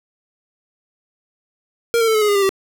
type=tone with pitch steps; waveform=square; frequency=466.2 / 454 / 442.1 / 430.5 / 419.2 / 408.2 / 397.5 / 387.1 Hz; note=A#4 / A#4 / A4 / A4 / G#4 / G#4 / G4 / G4; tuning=0 / -46 / +8 / -38 / +16 / -30 / +24 / -22 cents; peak=-14 dBFS; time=1.94-2.492 s; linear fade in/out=0 ms; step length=69 ms; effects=none